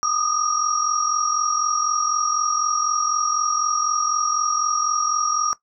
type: tone cluster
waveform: sine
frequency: 1206 / 1250 / 5650 Hz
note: D6 / D#6 / F8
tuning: +46 / +8 / +19 cents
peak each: -23 / -23 / -25 dBFS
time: 0.03-5.53 s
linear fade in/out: 0 ms
effects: noise-tail reverb RT60 0.1 s tail -17 dB re dry

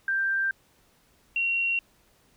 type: tone pair in turn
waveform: sine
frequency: 1577 / 2743 Hz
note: G6 / F7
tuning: +10 / -32 cents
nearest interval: minor seventh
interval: 958 cents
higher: second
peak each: -23 dBFS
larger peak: neither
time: 0.08-0.51 / 1.36-1.79 s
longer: neither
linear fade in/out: 2 ms
effects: pink hiss -63 dBFS RMS until 2.36 s

